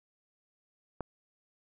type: click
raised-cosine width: 1 ms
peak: -21 dBFS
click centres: 1.007 s
effects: none